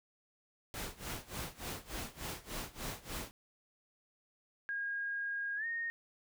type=noise with tremolo; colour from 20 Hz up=pink; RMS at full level=-40 dBFS; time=0.74-3.31 s; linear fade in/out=0 ms; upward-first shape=sine; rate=3.4 Hz; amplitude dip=90%
type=tone with pitch glide; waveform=sine; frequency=1629 to 1849.7 Hz; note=G#6 to A#6; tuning=-34 to -14 cents; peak=-35 dBFS; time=4.69-5.9 s; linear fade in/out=0 ms; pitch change=+220 cents; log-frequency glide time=5.56-5.66 s
effects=none